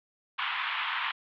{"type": "band-pass noise", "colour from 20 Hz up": "pink", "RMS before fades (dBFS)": -32, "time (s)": [0.38, 1.12], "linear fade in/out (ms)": 10, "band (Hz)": [920, 3400], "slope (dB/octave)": 48, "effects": []}